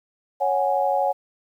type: chord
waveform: sine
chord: C# suspended fourth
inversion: none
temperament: just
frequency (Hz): 554.4 / 739.2 / 831.5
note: C#5 / F#5 / G#5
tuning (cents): 0 / -2 / +2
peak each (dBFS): -23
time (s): 0.4-1.13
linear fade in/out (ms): 20
effects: 9-bit